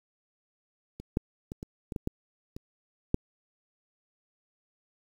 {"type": "clicks", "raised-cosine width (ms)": 3, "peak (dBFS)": [-28, -12, -24, -25, -22, -19, -16, -27, -10], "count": 9, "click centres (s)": [1, 1.171, 1.519, 1.629, 1.922, 1.962, 2.074, 2.565, 3.144], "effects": ["8-bit"]}